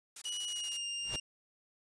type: noise bursts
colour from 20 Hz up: blue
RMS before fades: -42 dBFS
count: 8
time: 0.16-0.771 s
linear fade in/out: 5 ms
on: 58 ms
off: 21 ms
type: tone with pitch glide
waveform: sawtooth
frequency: 2924 to 2803 Hz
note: F#7 to F7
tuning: -21 to +6 cents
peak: -33 dBFS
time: 0.25-1.2 s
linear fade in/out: 5 ms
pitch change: -73 cents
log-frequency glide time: 0.44-0.86 s
type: noise with exponential growth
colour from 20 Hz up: pink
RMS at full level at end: -36 dBFS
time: 0.99-1.16 s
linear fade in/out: 2 ms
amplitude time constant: 36 ms
effects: resampled to 22050 Hz